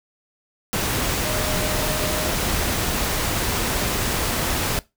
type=tone in noise; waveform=sine; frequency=614 Hz; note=D#5; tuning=23 cents flat; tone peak=-29 dBFS; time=1.25-2.28 s; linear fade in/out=0 ms; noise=pink; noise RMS=-23 dBFS; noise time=0.73-4.79 s; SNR=-9 dB; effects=noise-tail reverb RT60 0.2 s tail -19 dB re dry